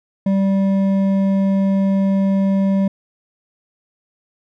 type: tone with hard clipping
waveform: triangle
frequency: 194.7 Hz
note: G3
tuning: 12 cents flat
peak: -15 dBFS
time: 0.26-2.88 s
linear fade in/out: 5 ms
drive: 11 dB
effects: none